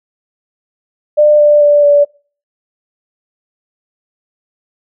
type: tone with pitch steps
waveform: sine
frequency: 598 / 591.5 / 585 / 578.6 Hz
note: D5 / D5 / D5 / D5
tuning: +31 / +12 / -7 / -26 cents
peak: -4 dBFS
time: 1.17-2.05 s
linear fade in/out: 20 ms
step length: 220 ms
effects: noise-tail reverb RT60 0.4 s tail -23 dB re dry